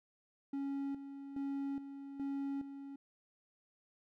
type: tone with tremolo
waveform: triangle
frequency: 277.2 Hz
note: C#4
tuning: in tune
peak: -34 dBFS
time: 0.53-2.96 s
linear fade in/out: 5 ms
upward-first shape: square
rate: 1.2 Hz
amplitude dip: 65%
effects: none